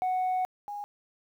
sine tone pair in turn, 740 / 821.3 Hz, F#5 / G#5, 0 / -20 cents, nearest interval major second, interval 180 cents, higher second, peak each -23 / -34 dBFS, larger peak first, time 0.02-0.45 / 0.68-0.84 s, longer first, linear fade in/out 0 ms, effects tanh soft clip ceiling -24 dBFS + 10-bit

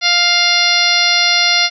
harmonic tone, 700 Hz, F5, 4 cents sharp, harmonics 1 / 2 / 3 / 4 / 5 / 6 / 7 / 8, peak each -22 / -21 / -16 / -20 / -18 / -16 / -18 / -20 dBFS, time 0.01-1.7 s, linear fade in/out 50 ms, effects none

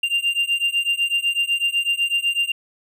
triangle beating tone pair, 2785 / 2793 Hz, F7 / F7, -5 / -1 cents, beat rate 8 Hz, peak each -20 dBFS, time 0.03-2.52 s, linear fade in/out 5 ms, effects none

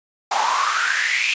pink noise with high-pass filter sweep, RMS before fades -20 dBFS, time 0.31-1.34 s, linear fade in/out 5 ms, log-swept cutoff 790 to 2600 Hz, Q 7.6, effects resampled to 16000 Hz

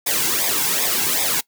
white noise with flanger, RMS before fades -20 dBFS, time 0.06-1.41 s, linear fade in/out 10 ms, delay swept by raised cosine 0.68 to 1.68 ms, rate 2.6 Hz, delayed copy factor -0.7, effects noise-tail reverb RT60 0.1 s tail -21 dB re dry

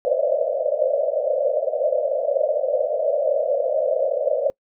white band-pass noise, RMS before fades -21 dBFS, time 0.05-4.5 s, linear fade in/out 0 ms, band 510 to 630 Hz, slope 96 dB/octave, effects noise-tail reverb RT60 0.1 s tail -26 dB re dry

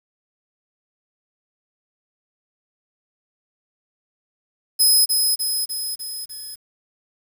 15% pulse tone with echo, 5090 Hz, D#8, 39 cents sharp, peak -7 dBFS, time 4.79-5.06 s, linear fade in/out 20 ms, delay 300 ms, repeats 5, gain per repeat -4 dB, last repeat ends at 6.56 s, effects 8-bit

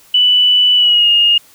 sine tone with pitch glide, 2974 to 2845 Hz, F#7 to F7, +8 to +31 cents, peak -7 dBFS, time 0.14-1.38 s, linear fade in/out 5 ms, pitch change -77 cents, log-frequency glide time 0.75-1.09 s, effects white hiss -46 dBFS RMS until 1.54 s

